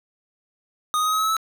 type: tone with pitch steps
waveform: square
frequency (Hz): 1237 / 1248.5 / 1260.1 / 1271.8 / 1283.6 / 1295.5 / 1307.5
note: D#6 / D#6 / D#6 / D#6 / E6 / E6 / E6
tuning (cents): -10 / +6 / +22 / +38 / -46 / -30 / -15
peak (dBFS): -20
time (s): 0.94-1.367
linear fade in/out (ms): 0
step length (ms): 61
effects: 8-bit